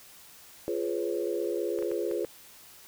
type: chord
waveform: sine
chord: C# dominant seventh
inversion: first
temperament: just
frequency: 346.5 / 415.8 / 498.9 / 554.4 Hz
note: E#4 / G#4 / B4 / C#5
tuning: -14 / +2 / +17 / 0 cents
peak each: -32 / -32 / -34 / -37 dBFS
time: 0.68-2.25 s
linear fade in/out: 0 ms
type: clicks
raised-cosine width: 0.5 ms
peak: -29 dBFS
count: 5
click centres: 1.788 / 1.825 / 1.915 / 2.113 / 2.246 s
effects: white hiss -52 dBFS RMS until 2.87 s